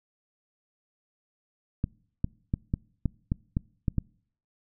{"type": "clicks", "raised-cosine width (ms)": 5, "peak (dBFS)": -13, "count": 9, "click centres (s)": [1.841, 2.244, 2.539, 2.739, 3.057, 3.319, 3.569, 3.882, 3.983], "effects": ["noise-tail reverb RT60 0.6 s tail -26 dB re dry"]}